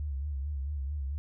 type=tone with vibrato; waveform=sine; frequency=70.8 Hz; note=C#2; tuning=37 cents sharp; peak=-31 dBFS; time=0-1.18 s; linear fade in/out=0 ms; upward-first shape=sine; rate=4.5 Hz; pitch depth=100 cents each way; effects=none